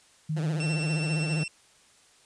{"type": "tone", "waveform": "sine", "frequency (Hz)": 155.56, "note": "D#3", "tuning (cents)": 0, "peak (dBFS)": -26, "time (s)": [0.29, 1.44], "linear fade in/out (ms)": 10}
{"type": "tone with vibrato", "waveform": "15% pulse", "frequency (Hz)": 159.6, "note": "D#3", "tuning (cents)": 44, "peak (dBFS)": -28, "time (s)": [0.36, 1.44], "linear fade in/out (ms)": 10, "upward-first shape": "triangle", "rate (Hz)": 15, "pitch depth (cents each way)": 220}
{"type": "tone with tremolo", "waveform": "sawtooth", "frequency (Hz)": 2698, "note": "E7", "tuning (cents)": 40, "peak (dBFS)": -28, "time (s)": [0.6, 1.48], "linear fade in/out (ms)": 2, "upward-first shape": "triangle", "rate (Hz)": 10, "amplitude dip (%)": 30}
{"effects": ["white hiss -59 dBFS RMS until 2.25 s", "resampled to 22050 Hz"]}